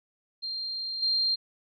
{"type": "tone with level steps", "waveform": "sine", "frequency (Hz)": 4186, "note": "C8", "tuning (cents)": 0, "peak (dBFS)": [-31, -23], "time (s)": [0.42, 1.36], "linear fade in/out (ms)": 20, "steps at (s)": 1.02, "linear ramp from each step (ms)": 10, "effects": []}